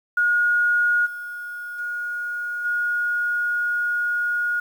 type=tone with level steps; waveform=sine; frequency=1439 Hz; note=F#6; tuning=49 cents flat; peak=-16 / -30 / -25 / -20 dBFS; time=0.17-4.6 s; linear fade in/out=5 ms; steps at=1.05 / 1.78 / 2.64 s; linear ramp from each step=20 ms; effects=8-bit